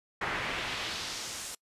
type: noise with band-pass filter sweep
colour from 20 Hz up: brown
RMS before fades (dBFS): -36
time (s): 0.21-1.55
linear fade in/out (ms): 5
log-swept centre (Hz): 1600 to 8900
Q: 1.3
effects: noise-tail reverb RT60 0.1 s tail -25 dB re dry + resampled to 32000 Hz